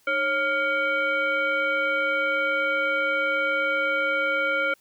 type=tone with frequency modulation; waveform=sine; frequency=1401 Hz; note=F6; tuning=5 cents sharp; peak=-21 dBFS; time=0.07-4.74 s; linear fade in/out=5 ms; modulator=853 Hz; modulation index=1.1; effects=white hiss -62 dBFS RMS until 4.8 s